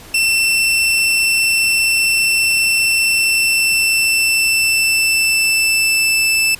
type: tone with pitch glide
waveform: sawtooth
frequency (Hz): 2685 to 2643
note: E7 to E7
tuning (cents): +31 to +4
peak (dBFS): -9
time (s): 0.14-6.55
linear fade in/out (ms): 5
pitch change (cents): -27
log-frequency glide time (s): 3.1-6.3
effects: pink hiss -38 dBFS RMS until 6.59 s + resampled to 32000 Hz